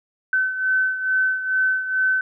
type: beating tone pair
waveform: sine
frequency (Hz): 1523 / 1525.3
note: F#6 / G6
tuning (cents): +50 / -48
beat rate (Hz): 2.3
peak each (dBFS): -19 / -25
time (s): 0.33-2.21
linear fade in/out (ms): 2
effects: none